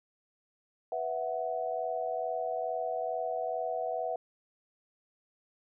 sine chord, B suspended fourth, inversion none, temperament just, 493.9 / 658.5 / 740.8 Hz, B4 / E5 / F#5, 0 / -2 / +2 cents, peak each -37 / -34 / -35 dBFS, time 0.92-4.16 s, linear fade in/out 2 ms, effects none

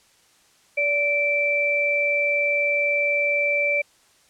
sine tone pair together, 578 / 2336 Hz, D5 / D7, -28 / -10 cents, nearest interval 2 octaves, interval 2418 cents, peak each -24 / -20 dBFS, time 0.77-3.82 s, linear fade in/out 10 ms, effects white hiss -58 dBFS RMS until 4.29 s + low-pass 9000 Hz 12 dB/octave

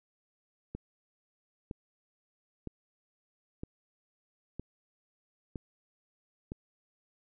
click train, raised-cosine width 3 ms, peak -25 dBFS, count 7, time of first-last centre 0.75-6.519 s, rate 1.04 Hz, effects none

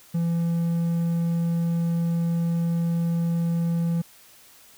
triangle tone, 168.5 Hz, E3, 38 cents sharp, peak -19 dBFS, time 0.14-4.02 s, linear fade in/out 10 ms, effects white hiss -52 dBFS RMS until 4.77 s

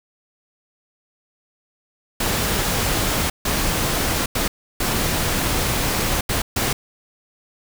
pink noise bursts at uneven times, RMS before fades -21 dBFS, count 6, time 2.2-3.3 / 3.45-4.26 / 4.35-4.48 / 4.8-6.21 / 6.29-6.42 / 6.56-6.73 s, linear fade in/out 5 ms, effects none

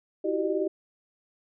sine tone cluster, 328 / 369.9 / 388.3 / 607 Hz, E4 / F#4 / G4 / D#5, -9 / 0 / -16 / -43 cents, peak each -30 / -32 / -28 / -31 dBFS, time 0.24-0.68 s, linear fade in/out 10 ms, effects none

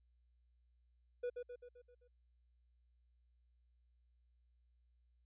triangle tone with echo, 489.1 Hz, B4, 17 cents flat, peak -35 dBFS, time 1.23-1.3 s, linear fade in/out 10 ms, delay 130 ms, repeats 6, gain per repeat -5 dB, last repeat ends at 2.08 s, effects added 60 Hz sine -70 dBFS peak until 5.25 s + resampled to 8000 Hz

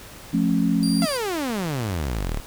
sine chord, F augmented, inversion none, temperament just, 174.61 / 218.3 / 272.8 Hz, F3 / A3 / C#4, 0 / -13 / -28 cents, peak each -22 dBFS, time 0.33-1.06 s, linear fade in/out 10 ms
30% pulse tone, 4741 Hz, D8, 16 cents sharp, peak -26 dBFS, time 0.83-1.17 s, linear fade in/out 0 ms
sawtooth exponential sweep, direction down, 698.5 to 32.42 Hz, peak -20 dBFS, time 1.02-2.4 s, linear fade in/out 0 ms
effects pink hiss -42 dBFS RMS until 2.46 s

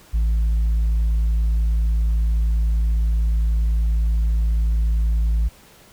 sine tone, 55.2 Hz, A1, 6 cents sharp, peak -13 dBFS, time 0.13-5.49 s, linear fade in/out 20 ms, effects tanh soft clip ceiling -15 dBFS + pink hiss -49 dBFS RMS until 5.92 s

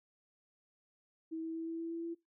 sine tone with pitch steps, 323.1 / 325.2 / 327.2 / 329.3 / 331.4 / 333.5 / 335.7 Hz, E4 / E4 / E4 / E4 / E4 / E4 / E4, -35 / -23 / -13 / -2 / +9 / +20 / +32 cents, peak -37 dBFS, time 1.31-2.15 s, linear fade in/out 20 ms, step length 120 ms, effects noise-tail reverb RT60 0.2 s tail -22 dB re dry

